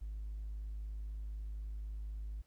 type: tone with hard clipping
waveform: sine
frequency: 52 Hz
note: G#1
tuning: 3 cents sharp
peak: -40 dBFS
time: 0.01-2.42 s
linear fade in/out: 10 ms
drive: 1 dB
effects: pink hiss -75 dBFS RMS until 2.46 s